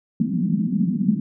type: band-pass noise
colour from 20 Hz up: pink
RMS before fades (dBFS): -21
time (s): 0.2-1.2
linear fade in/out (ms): 2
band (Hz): 170 to 240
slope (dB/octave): 48
effects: none